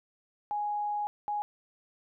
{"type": "tone bursts at uneven times", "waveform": "sine", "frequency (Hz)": 830.6, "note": "G#5", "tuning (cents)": 0, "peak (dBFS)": -29, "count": 2, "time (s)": [[0.51, 1.07], [1.28, 1.42]], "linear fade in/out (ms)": 0, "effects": []}